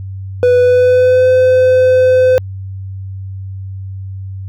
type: tone with pitch glide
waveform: triangle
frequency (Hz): 493.9 to 510.7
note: B4 to C5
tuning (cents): 0 to -42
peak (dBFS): -4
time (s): 0.43-2.38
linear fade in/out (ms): 0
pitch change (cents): +58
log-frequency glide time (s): 0.59-1.29
effects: added 96 Hz sine -22 dBFS peak until 4.48 s